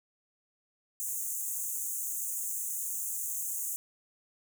pink high-pass noise, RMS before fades -35 dBFS, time 1-3.76 s, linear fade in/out 0 ms, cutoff 6400 Hz, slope 96 dB/octave, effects none

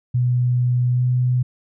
sine tone with pitch glide, 123.7 to 125.28 Hz, B2 to B2, +3 to +25 cents, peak -15 dBFS, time 0.14-1.43 s, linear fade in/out 10 ms, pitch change +22 cents, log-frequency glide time 0.92-1.03 s, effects none

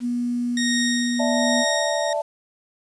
sine tone, 242 Hz, B3, 35 cents flat, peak -21 dBFS, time 0-1.65 s, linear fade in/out 50 ms
15% pulse tone with tremolo, 1864.7 Hz, A#6, in tune, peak -15 dBFS, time 0.57-2.13 s, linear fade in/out 2 ms, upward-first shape sine, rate 1.2 Hz, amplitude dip 55%
sine chord, D suspended second, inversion none, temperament equal, 587.3 / 659.3 / 880 Hz, D5 / E5 / A5, 0 / 0 / 0 cents, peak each -24 / -25 / -28 dBFS, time 1.19-2.22 s, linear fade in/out 10 ms
effects resampled to 22050 Hz + 8-bit

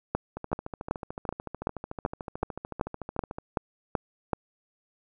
two click trains, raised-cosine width 1 ms, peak -11 / -21 dBFS, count 12 / 42, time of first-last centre 0.15-4.333 / 0.37-3.385 s, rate 2.63 / 13.6 Hz, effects none

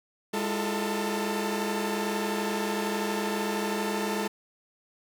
sawtooth tone cluster, 205.1 / 328.2 / 350.6 / 441.6 / 896 Hz, G#3 / E4 / F4 / A4 / A5, -21 / -8 / +7 / +6 / +31 cents, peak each -27 / -34 / -33 / -29 / -32 dBFS, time 0.33-4.28 s, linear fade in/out 10 ms, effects none

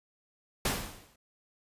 pink noise with exponential decay, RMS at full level -26 dBFS, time 0.65-1.16 s, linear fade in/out 5 ms, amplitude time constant 110 ms, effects resampled to 32000 Hz

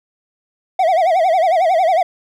triangle tone with vibrato, 698.5 Hz, F5, in tune, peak -9 dBFS, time 0.79-2.03 s, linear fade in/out 5 ms, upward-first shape sine, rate 11 Hz, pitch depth 170 cents each way, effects none

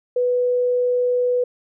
sine tone, 493.9 Hz, B4, in tune, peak -16 dBFS, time 0.16-1.44 s, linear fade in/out 5 ms, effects none

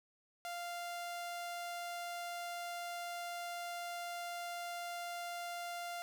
sawtooth tone, 696 Hz, F5, 6 cents flat, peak -37 dBFS, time 0.45-6.02 s, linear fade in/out 0 ms, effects none

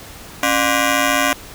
10% pulse ring-modulated tone, 440 Hz, A4, in tune, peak -3 dBFS, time 0.43-1.33 s, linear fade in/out 0 ms, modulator 163 Hz, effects pink hiss -37 dBFS RMS until 1.54 s

